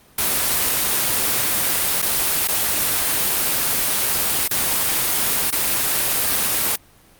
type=noise with dropouts; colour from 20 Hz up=white; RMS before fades=-19 dBFS; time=0.18-6.76 s; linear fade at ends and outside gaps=5 ms; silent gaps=2.019-2.024 / 2.475-2.484 / 4.479-4.508 / 5.507-5.524 s; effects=pink hiss -51 dBFS RMS until 7.19 s + Opus 32 kbps